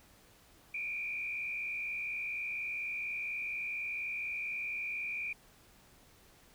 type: tone with frequency modulation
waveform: sine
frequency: 2395 Hz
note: D7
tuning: 33 cents sharp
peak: -35 dBFS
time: 0.74-5.33 s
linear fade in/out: 5 ms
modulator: 64.2 Hz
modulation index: 1.3
effects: pink hiss -62 dBFS RMS until 6.54 s